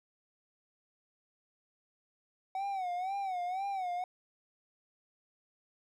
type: tone with vibrato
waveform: triangle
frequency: 751 Hz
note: F#5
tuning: 26 cents sharp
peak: -31 dBFS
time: 2.55-4.04 s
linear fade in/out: 2 ms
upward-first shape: sine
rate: 2 Hz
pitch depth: 110 cents each way
effects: none